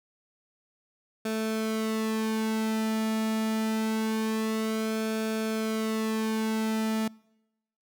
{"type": "tone with flanger", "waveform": "sawtooth", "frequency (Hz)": 220, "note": "A3", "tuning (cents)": 0, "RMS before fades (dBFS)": -29, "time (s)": [1.25, 7.08], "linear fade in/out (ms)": 5, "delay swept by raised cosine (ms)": [1, 1.94], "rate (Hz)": 0.25, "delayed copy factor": -0.65, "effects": ["noise-tail reverb RT60 0.9 s tail -26 dB re dry"]}